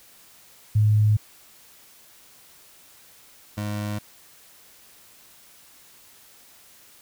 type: tone pair in turn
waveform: sine / 25% pulse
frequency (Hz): 106.3 / 104.29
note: G#2 / G#2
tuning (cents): +41 / +8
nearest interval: unison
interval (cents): 33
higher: first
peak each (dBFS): -15 / -23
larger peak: first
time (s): 0.75-1.17 / 3.57-3.99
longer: neither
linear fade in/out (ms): 10
effects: white hiss -52 dBFS RMS until 7.01 s